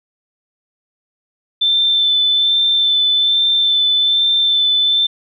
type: tone with vibrato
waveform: sine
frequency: 3539 Hz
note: A7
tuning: 9 cents sharp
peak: -11 dBFS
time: 1.61-5.07 s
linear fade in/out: 10 ms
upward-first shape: sine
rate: 1.2 Hz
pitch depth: 15 cents each way
effects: none